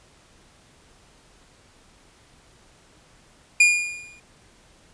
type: tone with exponential decay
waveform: 45% pulse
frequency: 2428 Hz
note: D#7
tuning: 43 cents flat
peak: -10 dBFS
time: 3.6-4.2 s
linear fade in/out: 5 ms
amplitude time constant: 130 ms
effects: pink hiss -55 dBFS RMS until 4.93 s + resampled to 22050 Hz